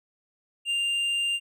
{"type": "tone with hard clipping", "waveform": "triangle", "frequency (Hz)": 2794, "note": "F7", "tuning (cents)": 0, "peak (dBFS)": -25, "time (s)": [0.65, 1.4], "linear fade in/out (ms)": 50, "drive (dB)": 8, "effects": []}